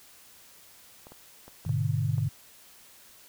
clicks, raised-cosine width 1 ms, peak -33 dBFS, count 6, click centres 1.069 / 1.12 / 1.48 / 1.651 / 1.693 / 2.182 s
sine chord, G# diminished, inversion none, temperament just, 103.83 / 124.59 / 149.51 Hz, G#2 / B2 / D3, 0 / +16 / +31 cents, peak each -29 dBFS, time 1.66-2.29 s, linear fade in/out 10 ms
effects white hiss -54 dBFS RMS until 3.28 s

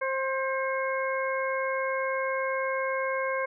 harmonic tone with a mistuned harmonic, 530 Hz, C5, 22 cents sharp, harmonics 1 / 2 / 3 / 4, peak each -29 / -32 / -34 / -35 dBFS, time 0.01-3.46 s, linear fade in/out 10 ms, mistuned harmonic 4, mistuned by +34 cents, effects none

